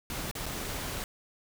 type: noise with dropouts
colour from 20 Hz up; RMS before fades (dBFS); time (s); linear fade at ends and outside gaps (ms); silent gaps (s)
pink; -36; 0.1-1.04; 1; 0.313-0.352 / 0.458-0.463
effects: none